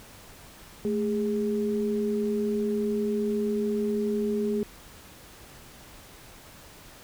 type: tone pair together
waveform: sine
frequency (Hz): 217.7 / 411.4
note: A3 / G#4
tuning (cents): -18 / -16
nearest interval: major seventh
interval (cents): 1102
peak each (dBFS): -27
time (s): 0.85-4.63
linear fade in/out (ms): 0
effects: pink hiss -49 dBFS RMS until 7.03 s